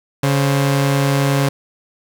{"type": "tone pair together", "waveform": "sawtooth", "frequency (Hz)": [140, 529.2], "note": ["C#3", "C5"], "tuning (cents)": [18, 20], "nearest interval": "octave + major seventh", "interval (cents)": 2302, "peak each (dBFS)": [-10, -20], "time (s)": [0.23, 1.49], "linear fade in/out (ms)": 5, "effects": []}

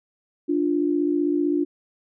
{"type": "tone pair together", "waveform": "sine", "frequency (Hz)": [293.7, 349.3], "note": ["D4", "F4"], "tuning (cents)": [0, 0], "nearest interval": "minor third", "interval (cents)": 300, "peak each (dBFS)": [-21, -23], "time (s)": [0.48, 1.65], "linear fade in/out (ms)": 20, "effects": []}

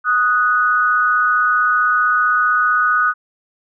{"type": "tone pair together", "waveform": "sine", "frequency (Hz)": [1244.5, 1480], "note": ["D#6", "F#6"], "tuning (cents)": [0, 0], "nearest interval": "minor third", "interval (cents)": 300, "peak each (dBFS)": -15, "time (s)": [0.04, 3.14], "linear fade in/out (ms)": 50, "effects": []}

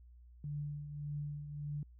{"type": "tone with tremolo", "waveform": "sine", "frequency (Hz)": 146.7, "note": "D3", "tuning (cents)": -2, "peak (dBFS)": -36, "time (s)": [0.44, 1.83], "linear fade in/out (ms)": 2, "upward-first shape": "triangle", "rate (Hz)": 1.7, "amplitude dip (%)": 60, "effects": ["added 60 Hz sine -55 dBFS peak until 1.99 s"]}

